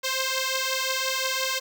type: beating tone pair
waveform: 5% pulse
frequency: 523.3 / 529 Hz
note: C5 / C5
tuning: 0 / +19 cents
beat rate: 5.7 Hz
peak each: -15 / -17 dBFS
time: 0.03-1.6 s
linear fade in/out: 20 ms
effects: none